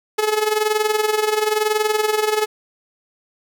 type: tone with amplitude modulation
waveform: sawtooth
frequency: 427.9 Hz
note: A4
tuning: 48 cents flat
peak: -10 dBFS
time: 0.18-2.46 s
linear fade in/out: 10 ms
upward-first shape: sine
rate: 21 Hz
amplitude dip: 70%
effects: none

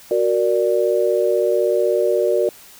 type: chord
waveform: sine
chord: Gb augmented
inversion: none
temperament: equal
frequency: 370 / 466.2 / 587.3 Hz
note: Gb4 / Bb4 / D5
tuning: 0 / 0 / 0 cents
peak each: -19 dBFS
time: 0.11-2.49 s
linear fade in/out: 2 ms
effects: white hiss -44 dBFS RMS until 2.79 s

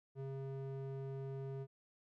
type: tone with band-pass filter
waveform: square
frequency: 135.4 Hz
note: C#3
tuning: 40 cents flat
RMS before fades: -44 dBFS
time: 0.15-1.67 s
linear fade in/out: 50 ms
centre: 280 Hz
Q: 2.3
effects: none

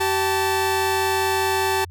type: tone pair together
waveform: sawtooth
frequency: 385 / 880 Hz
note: G4 / A5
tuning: -31 / 0 cents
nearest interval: octave + major second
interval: 1431 cents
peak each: -18 dBFS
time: 0-1.85 s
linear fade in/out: 10 ms
effects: added 88 Hz sine -36 dBFS peak until 1.9 s

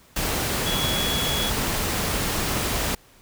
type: tone in noise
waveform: sine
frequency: 3360 Hz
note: G#7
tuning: 19 cents sharp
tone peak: -26 dBFS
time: 0.66-1.5 s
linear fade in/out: 5 ms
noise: pink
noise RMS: -25 dBFS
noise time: 0.16-2.95 s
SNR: -4 dB
effects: pink hiss -54 dBFS RMS until 3.21 s

